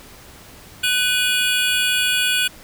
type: tone cluster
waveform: square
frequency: 1501 / 2465 / 2901 / 3377 Hz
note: F#6 / D#7 / F#7 / G#7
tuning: +24 / -17 / -35 / +28 cents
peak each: -23 dBFS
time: 0.83-2.48 s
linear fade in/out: 10 ms
effects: pink hiss -43 dBFS RMS until 2.63 s